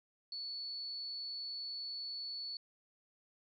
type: tone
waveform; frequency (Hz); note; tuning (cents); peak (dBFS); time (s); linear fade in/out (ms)
sine; 4435; C#8; 0; -40; 0.32-2.57; 2
effects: none